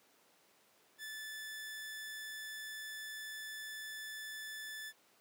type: tone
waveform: sawtooth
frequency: 1746 Hz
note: A6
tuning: 14 cents flat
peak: -40 dBFS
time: 0.98-4.93 s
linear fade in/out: 50 ms
effects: pink hiss -68 dBFS RMS until 5.2 s + high-pass 300 Hz 12 dB/octave